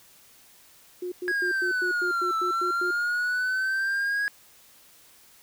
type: tone bursts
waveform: sine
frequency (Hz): 359.3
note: F4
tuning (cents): +49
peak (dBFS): -29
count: 10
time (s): 1.02-2.91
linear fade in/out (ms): 5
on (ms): 99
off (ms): 100
type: exponential two-way sweep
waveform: triangle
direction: down then up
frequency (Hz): 1661.2 to 1319 to 1661.2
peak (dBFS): -22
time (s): 1.28-4.28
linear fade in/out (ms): 0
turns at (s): 2.38
effects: white hiss -55 dBFS RMS until 5.42 s